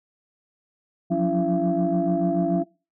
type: tone cluster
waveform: sine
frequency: 175.1 / 182 / 282.6 / 334.6 / 677 Hz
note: F3 / F#3 / C#4 / E4 / E5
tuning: +5 / -28 / +34 / +26 / +46 cents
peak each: -25 dBFS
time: 1.1-2.64 s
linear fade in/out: 20 ms
effects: noise-tail reverb RT60 0.3 s tail -23 dB re dry + tanh soft clip ceiling -12 dBFS